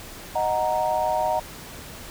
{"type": "chord", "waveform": "sine", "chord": "D# minor", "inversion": "none", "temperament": "equal", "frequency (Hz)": [622.3, 740, 932.3], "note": ["D#5", "F#5", "A#5"], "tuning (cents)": [0, 0, 0], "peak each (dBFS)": -25, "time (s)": [0.35, 1.4], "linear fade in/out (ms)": 10, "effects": ["pink hiss -40 dBFS RMS until 2.1 s"]}